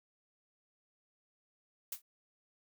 blue noise with exponential decay, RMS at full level -34 dBFS, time 1.92-2.02 s, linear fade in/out 5 ms, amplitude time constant 21 ms, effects none

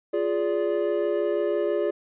triangle chord, D diminished, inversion first, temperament equal with one note detuned, 349.2 / 415.3 / 579.6 Hz, F4 / Ab4 / D5, 0 / 0 / -23 cents, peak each -25 / -24 / -25 dBFS, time 0.13-1.91 s, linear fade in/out 10 ms, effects resampled to 8000 Hz

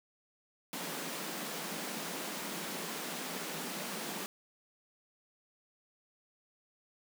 pink high-pass noise, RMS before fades -40 dBFS, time 0.73-4.26 s, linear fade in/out 0 ms, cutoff 160 Hz, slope 96 dB/octave, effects none

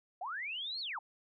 sine linear two-way sweep, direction up then down, 659.3 to 4461 to 747 Hz, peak -37 dBFS, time 0.21-0.99 s, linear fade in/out 5 ms, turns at 0.8 s, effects none

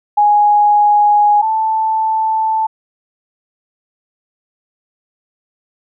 sine tone pair in turn, 830.6 / 880 Hz, G#5 / A5, 0 / 0 cents, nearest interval minor second, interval 100 cents, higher second, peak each -7 / -12 dBFS, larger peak first, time 0.17-1.42 / 1.42-2.67 s, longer neither, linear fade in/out 10 ms, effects none

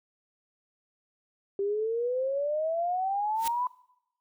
sine exponential sweep, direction up, 392 to 1010 Hz, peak -26 dBFS, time 1.59-3.67 s, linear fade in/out 2 ms
white noise with exponential growth, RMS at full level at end -30 dBFS, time 3.35-3.48 s, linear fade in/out 5 ms, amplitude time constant 28 ms
effects noise-tail reverb RT60 0.8 s tail -22 dB re dry

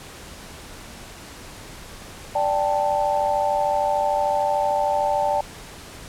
sine chord, D suspended fourth, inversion none, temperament equal with one note detuned, 587.3 / 786.7 / 880 Hz, D5 / G5 / A5, 0 / +6 / 0 cents, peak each -23 dBFS, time 2.35-5.41 s, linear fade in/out 5 ms, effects pink hiss -40 dBFS RMS until 6.08 s + low-pass 11000 Hz 12 dB/octave

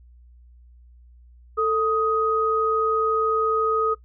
sine tone pair together, 443 / 1253 Hz, A4 / D#6, +12 / +12 cents, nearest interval octave + tritone, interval 1800 cents, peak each -21 / -21 dBFS, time 1.57-3.95 s, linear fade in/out 20 ms, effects noise-tail reverb RT60 0.1 s tail -19 dB re dry + added 60 Hz sine -47 dBFS peak until 4.04 s

